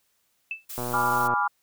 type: tone with exponential decay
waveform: sine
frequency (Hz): 2637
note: E7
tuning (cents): 0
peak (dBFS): -25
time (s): 0.51-0.65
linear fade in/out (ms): 2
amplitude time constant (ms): 29
type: noise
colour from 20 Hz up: blue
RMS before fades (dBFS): -37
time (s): 0.69-1.28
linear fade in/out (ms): 10
type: click train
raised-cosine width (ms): 1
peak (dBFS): -18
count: 69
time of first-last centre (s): 0.78-1.337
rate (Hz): 122
type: chord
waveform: sine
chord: G# diminished seventh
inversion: none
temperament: equal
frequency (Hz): 830.6 / 987.8 / 1174.7 / 1396.9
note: G#5 / B5 / D6 / F6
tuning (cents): 0 / 0 / 0 / 0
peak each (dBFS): -27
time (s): 0.93-1.48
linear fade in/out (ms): 10
effects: white hiss -70 dBFS RMS until 1.62 s